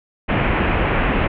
pink low-pass noise, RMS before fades -18 dBFS, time 0.28-1.28 s, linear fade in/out 20 ms, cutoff 2800 Hz, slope 48 dB/octave, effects none

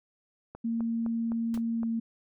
click train, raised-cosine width 1 ms, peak -28 dBFS, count 6, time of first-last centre 0.55-1.832 s, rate 3.9 Hz
sine tone with pitch glide, 229.7 to 228.1 Hz, A#3 to A#3, -25 to -37 cents, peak -27 dBFS, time 0.64-2 s, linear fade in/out 10 ms, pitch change -12 cents, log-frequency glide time 1.75-1.89 s
pink noise with exponential decay, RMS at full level -40 dBFS, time 1.54-1.62 s, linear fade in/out 1 ms, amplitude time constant 17 ms
effects none

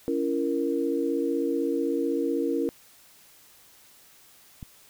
sine chord, A# diminished, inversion first, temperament just, 279.7 / 335.6 / 466.2 Hz, C#4 / E4 / A#4, +16 / +31 / 0 cents, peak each -28 dBFS, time 0.08-2.69 s, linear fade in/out 0 ms
click, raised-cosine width 5 ms, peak -26 dBFS, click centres 4.628 s
effects white hiss -55 dBFS RMS until 4.89 s

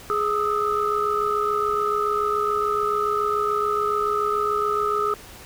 sine tone cluster, 417.8 / 1235 / 1302 Hz, G#4 / D#6 / E6, +10 / -13 / -22 cents, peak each -24 dBFS, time 0.1-5.14 s, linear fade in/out 0 ms, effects tanh soft clip ceiling -10 dBFS + pink hiss -43 dBFS RMS until 5.45 s

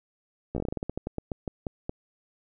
slowing click train, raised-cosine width 2 ms, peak -17 dBFS, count 18, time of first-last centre 0.55-1.894 s, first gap 14 ms, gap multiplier 1.19, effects none

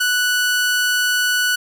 sawtooth tone, 1480 Hz, F#6, in tune, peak -12 dBFS, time 0-1.56 s, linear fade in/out 10 ms, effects none

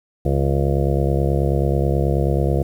harmonic tone, 69.3 Hz, C#2, in tune, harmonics 1 / 2 / 3 / 5 / 6 / 7 / 8 / 9 / 10, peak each -20 / -20 / -27 / -25 / -29 / -26 / -30 / -31 / -31 dBFS, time 0.25-2.63 s, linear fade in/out 5 ms, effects 8-bit

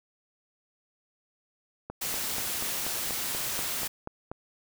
click train, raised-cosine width 1 ms, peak -22 dBFS, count 11, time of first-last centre 1.9-4.315 s, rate 4.14 Hz
white noise, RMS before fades -32 dBFS, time 2.01-3.88 s, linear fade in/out 10 ms
effects none

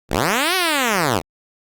5% pulse linear two-way sweep, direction up then down, 32.6 to 384.1 to 71.6 Hz, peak -5 dBFS, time 0.09-1.22 s, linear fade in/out 50 ms, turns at 0.55 s, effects Opus 48 kbps

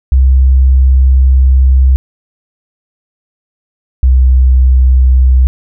sine tone pair in turn, 65.41 / 64.03 Hz, C2 / C2, 0 / -37 cents, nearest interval unison, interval 37 cents, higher first, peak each -3 dBFS, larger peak neither, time 0.12-1.96 / 4.03-5.47 s, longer first, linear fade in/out 0 ms, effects none

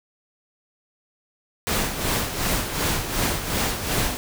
pink noise with tremolo, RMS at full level -22 dBFS, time 1.67-4.17 s, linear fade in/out 0 ms, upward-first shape sine, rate 2.7 Hz, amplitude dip 60%, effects none

